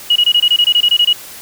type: tone bursts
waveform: sine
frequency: 2900 Hz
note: F#7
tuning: 35 cents flat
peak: -7 dBFS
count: 13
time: 0.1-1.13 s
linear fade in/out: 5 ms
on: 58 ms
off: 23 ms
effects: white hiss -33 dBFS RMS until 1.41 s